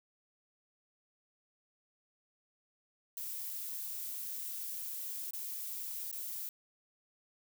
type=noise with dropouts; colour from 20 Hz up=violet; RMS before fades=-41 dBFS; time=3.17-6.49 s; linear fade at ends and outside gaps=1 ms; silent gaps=5.309-5.334 / 6.114-6.127 s; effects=none